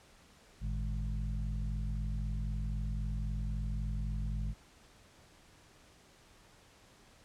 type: harmonic tone with a mistuned harmonic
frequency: 51.91 Hz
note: G#1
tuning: in tune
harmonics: 1 / 2 / 3 / 4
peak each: -34 / -40 / -44 / -46 dBFS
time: 0.6-4.55 s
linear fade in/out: 50 ms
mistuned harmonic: 2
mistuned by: +130 cents
effects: pink hiss -61 dBFS RMS until 7.24 s + low-pass 9000 Hz 12 dB/octave